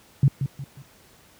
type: tone with echo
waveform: sine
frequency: 137.1 Hz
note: C#3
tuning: 19 cents flat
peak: -12 dBFS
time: 0.23-0.28 s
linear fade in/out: 2 ms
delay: 180 ms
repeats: 3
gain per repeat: -9 dB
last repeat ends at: 0.82 s
effects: pink hiss -54 dBFS RMS until 1.39 s + high-pass 60 Hz 12 dB/octave